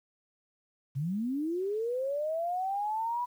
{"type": "linear sweep", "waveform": "sine", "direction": "up", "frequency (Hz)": [126.3, 987.8], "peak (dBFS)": -29, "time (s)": [0.95, 3.26], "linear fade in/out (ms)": 20, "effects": ["10-bit"]}